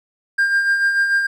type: tone with tremolo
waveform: triangle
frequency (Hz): 1600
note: G6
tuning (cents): +35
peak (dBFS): -10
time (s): 0.38-1.27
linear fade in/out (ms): 10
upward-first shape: sine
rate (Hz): 6.8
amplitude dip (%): 50
effects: tanh soft clip ceiling -6 dBFS